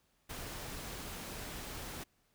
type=noise; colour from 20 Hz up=pink; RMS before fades=-44 dBFS; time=0.29-2.04 s; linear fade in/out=10 ms; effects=pink hiss -74 dBFS RMS until 2.34 s